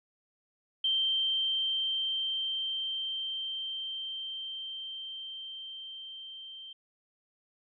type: tone with level ramp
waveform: sine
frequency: 3136 Hz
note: G7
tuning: in tune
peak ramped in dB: -25 to -43 dBFS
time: 0.84-6.73 s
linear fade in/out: 5 ms
effects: none